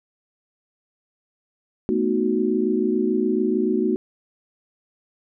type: chord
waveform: sine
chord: B dominant seventh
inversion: third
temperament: equal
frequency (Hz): 220 / 246.9 / 311.1 / 370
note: A3 / B3 / D#4 / F#4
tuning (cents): 0 / 0 / 0 / 0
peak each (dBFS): -24 / -25 / -25 / -22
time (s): 1.89-3.96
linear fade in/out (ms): 0
effects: none